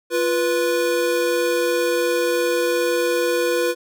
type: tone pair together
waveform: square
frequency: 348.3 / 491 Hz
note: F4 / B4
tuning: -5 / -10 cents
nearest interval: tritone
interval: 595 cents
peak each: -23 / -20 dBFS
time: 0.1-3.75 s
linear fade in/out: 50 ms
effects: none